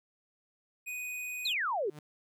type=tone; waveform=square; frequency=2489 Hz; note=D#7; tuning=in tune; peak=-37 dBFS; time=0.86-1.54 s; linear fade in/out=20 ms
type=exponential sweep; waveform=sine; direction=down; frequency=4326 to 359.2 Hz; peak=-29 dBFS; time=1.45-1.9 s; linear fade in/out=5 ms
type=tone with exponential growth; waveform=sawtooth; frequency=150 Hz; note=D3; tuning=37 cents sharp; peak=-38 dBFS; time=1.81-1.99 s; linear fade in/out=2 ms; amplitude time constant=37 ms
effects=none